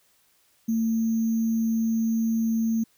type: tone with sample-and-hold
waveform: sine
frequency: 225.3 Hz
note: A3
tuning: 41 cents sharp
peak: -21 dBFS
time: 0.68-2.84 s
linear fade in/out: 10 ms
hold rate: 6300 Hz
effects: white hiss -64 dBFS RMS until 2.97 s